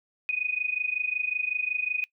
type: tone with amplitude modulation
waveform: sine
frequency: 2489 Hz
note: D#7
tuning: in tune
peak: -22 dBFS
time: 0.29-2.04 s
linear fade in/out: 0 ms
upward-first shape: sine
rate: 25.4 Hz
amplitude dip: 90%
effects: noise-tail reverb RT60 0.1 s tail -23 dB re dry